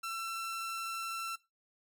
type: tone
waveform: sawtooth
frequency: 1344 Hz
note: E6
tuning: 33 cents sharp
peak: -33 dBFS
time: 0.03-1.36 s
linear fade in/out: 10 ms
effects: noise-tail reverb RT60 0.2 s tail -17 dB re dry